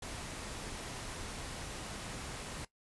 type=noise; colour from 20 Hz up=pink; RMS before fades=-43 dBFS; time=0.02-2.65 s; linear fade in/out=5 ms; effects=noise-tail reverb RT60 0.1 s tail -17 dB re dry + resampled to 24000 Hz